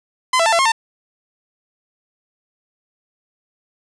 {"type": "tone with pitch steps", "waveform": "sawtooth", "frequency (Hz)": [1024, 666, 889, 675, 1073, 901], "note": ["C6", "E5", "A5", "E5", "C6", "A5"], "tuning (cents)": [-38, 18, 18, 41, 43, 41], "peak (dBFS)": -9, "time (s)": [0.33, 0.72], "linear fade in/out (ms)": 5, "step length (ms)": 65, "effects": ["resampled to 22050 Hz", "8-bit"]}